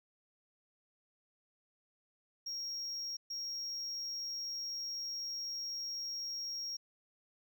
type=tone bursts at uneven times; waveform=sine; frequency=5588 Hz; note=F8; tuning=in tune; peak=-35 dBFS; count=2; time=2.46-3.17 / 3.3-6.77 s; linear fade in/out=10 ms; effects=tanh soft clip ceiling -37 dBFS + 12-bit